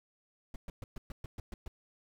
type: noise bursts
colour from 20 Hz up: brown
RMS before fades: -41 dBFS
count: 9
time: 0.54-1.68 s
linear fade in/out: 2 ms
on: 20 ms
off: 120 ms
effects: none